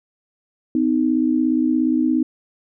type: tone pair together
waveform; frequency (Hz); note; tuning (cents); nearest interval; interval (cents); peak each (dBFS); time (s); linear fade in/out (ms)
sine; 254.7 / 311.8; C4 / D#4; -46 / +4; major third; 350; -18; 0.75-2.23; 2
effects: none